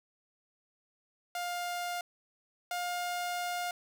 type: tone pair in turn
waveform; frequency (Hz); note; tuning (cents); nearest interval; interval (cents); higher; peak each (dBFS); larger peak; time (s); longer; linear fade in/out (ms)
sawtooth; 705 / 708.7; F5 / F5; +16 / +25; unison; 9; second; -30 / -29; second; 1.35-2.01 / 2.71-3.71; second; 2
effects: none